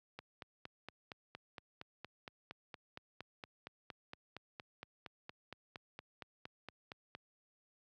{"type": "click train", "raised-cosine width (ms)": 0.3, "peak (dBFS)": -30, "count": 31, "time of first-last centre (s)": [0.19, 7.151], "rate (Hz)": 4.31, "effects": ["high-pass 80 Hz 12 dB/octave"]}